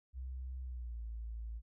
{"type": "tone with pitch glide", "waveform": "sine", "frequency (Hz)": [64.1, 56.13], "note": ["C2", "A1"], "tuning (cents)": [-35, 35], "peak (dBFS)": -40, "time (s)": [0.13, 1.62], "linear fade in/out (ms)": 50, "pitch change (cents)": -230, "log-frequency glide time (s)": [0.62, 1.04], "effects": []}